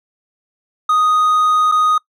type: tone with dropouts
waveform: triangle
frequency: 1244.5 Hz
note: D#6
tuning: in tune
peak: -9 dBFS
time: 0.89-1.98 s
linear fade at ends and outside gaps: 5 ms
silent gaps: 1.716-1.72 s
effects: noise-tail reverb RT60 0.1 s tail -23 dB re dry

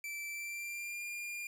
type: tone with pitch glide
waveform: 45% pulse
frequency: 2329 to 2406 Hz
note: D7 to D7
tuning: -15 to +41 cents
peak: -39 dBFS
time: 0.04-1.47 s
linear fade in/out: 2 ms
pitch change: +56 cents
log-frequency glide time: 0.29-1.03 s
effects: none

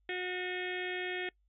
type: harmonic tone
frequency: 363.6 Hz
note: F#4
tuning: 30 cents flat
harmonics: 1 / 2 / 4 / 5 / 6 / 7 / 8 / 9 / 10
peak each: -38 / -45 / -48 / -40 / -43 / -45 / -54 / -46 / -54 dBFS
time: 0.09-1.29 s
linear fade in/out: 2 ms
effects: noise-tail reverb RT60 0.1 s tail -23 dB re dry + added 50 Hz sine -69 dBFS peak until 1.48 s

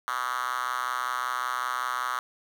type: tone with high-pass filter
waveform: 5% pulse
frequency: 125.3 Hz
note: B2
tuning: 25 cents sharp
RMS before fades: -30 dBFS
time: 0.08-2.19 s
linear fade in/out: 0 ms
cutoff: 1200 Hz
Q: 4.3
effects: none

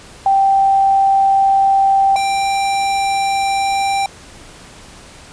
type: tone pair in turn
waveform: sine / square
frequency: 782 / 787.4 Hz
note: G5 / G5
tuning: -4 / +8 cents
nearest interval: unison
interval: 12 cents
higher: second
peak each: -9 / -15 dBFS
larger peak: first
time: 0.26-2.16 / 2.16-4.06 s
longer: neither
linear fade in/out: 2 ms
effects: pink hiss -39 dBFS RMS until 5.32 s + resampled to 22050 Hz

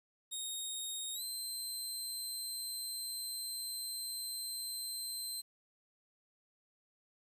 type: tone with pitch glide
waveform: 15% pulse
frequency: 3729 to 4114 Hz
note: A#7 to C8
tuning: 0 to -30 cents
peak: -32 dBFS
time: 0.31-5.42 s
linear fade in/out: 20 ms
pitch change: +170 cents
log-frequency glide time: 1.14-1.23 s
effects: resampled to 32000 Hz + 11-bit

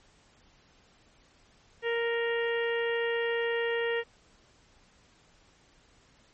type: harmonic tone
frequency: 466.2 Hz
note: A#4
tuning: in tune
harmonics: 1 / 2 / 3 / 4 / 5 / 6 / 7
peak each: -28 / -40 / -42 / -33 / -44 / -40 / -47 dBFS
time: 1.82-4.04 s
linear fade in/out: 50 ms
effects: pink hiss -62 dBFS RMS until 6.33 s + MP3 32 kbps

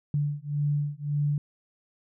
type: beating tone pair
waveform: sine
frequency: 145.1 / 146.9 Hz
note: D3 / D3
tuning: -21 / +1 cents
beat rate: 1.8 Hz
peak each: -28 dBFS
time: 0.14-1.38 s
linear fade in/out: 2 ms
effects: none

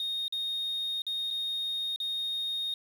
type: tone with dropouts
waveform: sine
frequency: 3707 Hz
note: A#7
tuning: 10 cents flat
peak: -28 dBFS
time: 0-2.74 s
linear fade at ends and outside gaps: 2 ms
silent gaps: 0.281-0.324 / 1.02-1.066 / 1.305-1.309 / 1.961-2.001 s
effects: tanh soft clip ceiling -28 dBFS + 9-bit

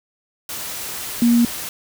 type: tone in noise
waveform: sine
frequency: 236.5 Hz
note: A#3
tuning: 25 cents sharp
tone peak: -11 dBFS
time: 1.22-1.45 s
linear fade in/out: 2 ms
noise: white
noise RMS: -29 dBFS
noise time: 0.49-1.69 s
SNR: +15 dB
effects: none

